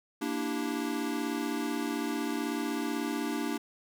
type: chord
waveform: square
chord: E half-diminished seventh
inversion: second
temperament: equal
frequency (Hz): 233.1 / 293.7 / 329.6 / 392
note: Bb3 / D4 / E4 / G4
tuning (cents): 0 / 0 / 0 / 0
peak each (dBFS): -37 / -34 / -39 / -40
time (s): 0.21-3.58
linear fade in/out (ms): 10
effects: none